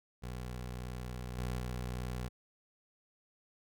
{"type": "tone with level steps", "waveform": "20% pulse", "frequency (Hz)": 61.74, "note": "B1", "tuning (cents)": 0, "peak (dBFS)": [-35, -30, -32], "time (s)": [0.22, 2.29], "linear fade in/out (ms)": 20, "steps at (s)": [1.37, 1.58], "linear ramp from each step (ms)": 20, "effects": []}